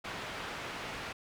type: low-pass noise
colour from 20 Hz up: white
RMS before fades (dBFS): -41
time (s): 0.04-1.13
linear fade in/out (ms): 10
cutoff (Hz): 2300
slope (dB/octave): 12
effects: none